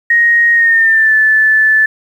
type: tone with pitch glide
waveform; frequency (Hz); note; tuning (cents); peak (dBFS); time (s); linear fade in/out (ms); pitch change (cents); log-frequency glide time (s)
sine; 1873 to 1747.6; A#6 to A6; +8 to -12; -6; 0.1-1.86; 5; -120; 0.53-1.15
effects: 7-bit